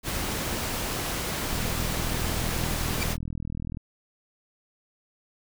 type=noise; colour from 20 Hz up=pink; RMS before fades=-30 dBFS; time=0.03-3.17 s; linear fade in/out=50 ms
type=click train; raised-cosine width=5 ms; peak=-21 dBFS; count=92; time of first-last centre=1.53-3.771 s; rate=40.6 Hz
type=tone with exponential growth; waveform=sawtooth; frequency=2347 Hz; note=D7; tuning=2 cents flat; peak=-20 dBFS; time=2.96-3.03 s; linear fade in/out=0 ms; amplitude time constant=15 ms
effects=none